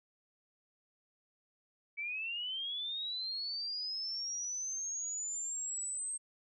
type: linear sweep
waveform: sine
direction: up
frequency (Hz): 2270 to 8372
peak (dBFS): -36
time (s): 1.97-6.18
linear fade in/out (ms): 20
effects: none